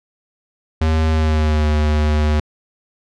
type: tone with pitch glide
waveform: square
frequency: 79.2 to 75.71 Hz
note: D#2 to D#2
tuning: +31 to -47 cents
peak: -14 dBFS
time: 0.81-2.4 s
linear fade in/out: 5 ms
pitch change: -78 cents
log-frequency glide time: 1.1-1.68 s
effects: low-pass 5000 Hz 12 dB/octave